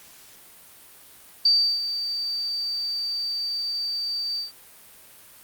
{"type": "tone with ADSR envelope", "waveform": "sine", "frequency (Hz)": 4631, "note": "D8", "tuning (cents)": -25, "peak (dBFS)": -14, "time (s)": [1.45, 4.52], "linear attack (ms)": 5, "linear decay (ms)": 340, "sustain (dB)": -11, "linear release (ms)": 140, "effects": ["white hiss -49 dBFS RMS until 5.43 s", "Opus 48 kbps"]}